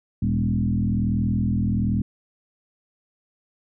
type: tone with frequency modulation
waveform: sine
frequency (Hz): 156.5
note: D#3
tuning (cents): +10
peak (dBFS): -19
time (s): 0.22-2.02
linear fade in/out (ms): 5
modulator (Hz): 41.2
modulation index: 2.2
effects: none